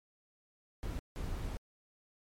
brown noise bursts at uneven times, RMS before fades -38 dBFS, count 2, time 0.83-0.99 / 1.16-1.57 s, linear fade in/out 0 ms, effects MP3 64 kbps

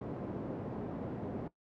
pink band-pass noise, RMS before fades -40 dBFS, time 0.01-1.48 s, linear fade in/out 5 ms, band 150 to 520 Hz, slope 12 dB/octave, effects noise-tail reverb RT60 0.1 s tail -17 dB re dry

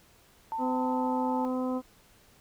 sine tone with pitch glide, 894 to 878.6 Hz, A5 to A5, +27 to -3 cents, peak -30 dBFS, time 0.52-1.45 s, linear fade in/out 0 ms, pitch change -30 cents, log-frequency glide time 0.67-1.23 s
harmonic tone, 255.3 Hz, C4, 42 cents flat, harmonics 1 / 2 / 3 / 4 / 5, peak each -29 / -34 / -41 / -40 / -45 dBFS, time 0.58-1.82 s, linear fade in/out 50 ms
effects pink hiss -60 dBFS RMS until 2.4 s

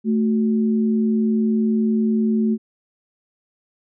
sine tone pair together, 220 / 369.6 Hz, A3 / F#4, 0 / -2 cents, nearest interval major sixth, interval 898 cents, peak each -16 / -26 dBFS, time 0.04-2.58 s, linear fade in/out 50 ms, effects none

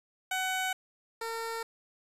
15% pulse tone pair in turn, 750 / 455.5 Hz, F#5 / A#4, +23 / -40 cents, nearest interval major sixth, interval 863 cents, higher first, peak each -23 / -28 dBFS, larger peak first, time 0.31-0.73 / 1.21-1.63 s, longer neither, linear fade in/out 5 ms, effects resampled to 32000 Hz + 9-bit

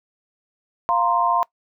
sine chord, F suspended fourth, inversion none, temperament equal, 698.5 / 932.3 / 1046.5 Hz, F5 / Bb5 / C6, 0 / 0 / 0 cents, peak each -22 / -21 / -20 dBFS, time 0.89-1.43 s, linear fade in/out 0 ms, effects noise-tail reverb RT60 0.1 s tail -22 dB re dry

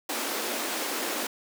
pink high-pass noise, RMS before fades -31 dBFS, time 0.09-1.27 s, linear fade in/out 5 ms, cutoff 240 Hz, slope 48 dB/octave, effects none

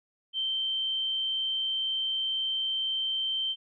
sine tone, 3119 Hz, G7, 9 cents flat, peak -27 dBFS, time 0.33-3.56 s, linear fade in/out 50 ms, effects none

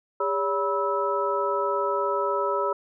sine tone cluster, 403.7 / 567 / 976 / 1304 Hz, G#4 / C#5 / B5 / E6, -49 / +39 / -21 / -19 cents, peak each -28 dBFS, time 0.2-2.73 s, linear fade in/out 5 ms, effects none

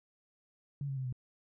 sine tone with pitch steps, 141.3 / 136.01 / 130.93 / 126.03 Hz, C#3 / C#3 / C3 / B2, +34 / -33 / +2 / +36 cents, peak -34 dBFS, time 0.81-1.126 s, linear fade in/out 2 ms, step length 79 ms, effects none

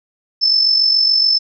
sine tone with amplitude modulation, 5270 Hz, E8, 1 cent flat, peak -8 dBFS, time 0.41-1.39 s, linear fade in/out 20 ms, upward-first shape sine, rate 47 Hz, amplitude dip 55%, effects none

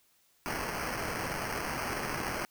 violet noise with sample-and-hold, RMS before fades -35 dBFS, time 0.46-2.45 s, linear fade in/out 0 ms, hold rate 3675 Hz, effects white hiss -68 dBFS RMS until 2.5 s

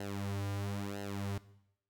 sawtooth tone with flanger, 100 Hz, G2, 35 cents sharp, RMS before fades -38 dBFS, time 0-1.38 s, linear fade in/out 5 ms, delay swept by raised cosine 0.85 to 4.65 ms, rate 1 Hz, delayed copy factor -0.8, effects noise-tail reverb RT60 0.8 s tail -18 dB re dry

